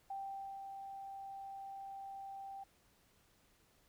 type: tone with ADSR envelope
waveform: sine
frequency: 784 Hz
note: G5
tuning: in tune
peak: -40 dBFS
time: 0.1-2.64 s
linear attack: 5 ms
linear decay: 490 ms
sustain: -5 dB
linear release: 10 ms
effects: pink hiss -71 dBFS RMS until 3.88 s